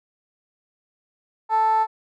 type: tone with band-pass filter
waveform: 15% pulse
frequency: 440 Hz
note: A4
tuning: in tune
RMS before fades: -19 dBFS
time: 1.49-1.87 s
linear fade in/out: 50 ms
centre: 930 Hz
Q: 6.9
effects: none